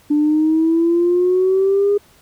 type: exponential sweep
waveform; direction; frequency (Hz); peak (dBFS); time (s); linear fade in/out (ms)
sine; up; 293.7 to 411.1; -11; 0.1-1.98; 10
effects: tanh soft clip ceiling -7 dBFS + pink hiss -51 dBFS RMS until 2.21 s